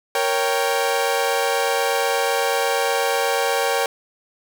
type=chord; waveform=sawtooth; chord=G diminished; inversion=first; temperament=equal; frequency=466.2 / 554.4 / 784 Hz; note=Bb4 / Db5 / G5; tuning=0 / 0 / 0 cents; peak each=-19 dBFS; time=0.15-3.86 s; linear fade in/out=2 ms; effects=none